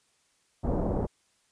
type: low-pass noise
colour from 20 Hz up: pink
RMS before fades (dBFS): -28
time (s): 0.63-1.07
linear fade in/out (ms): 20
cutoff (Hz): 790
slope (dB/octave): 24
effects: white hiss -69 dBFS RMS until 1.51 s + resampled to 22050 Hz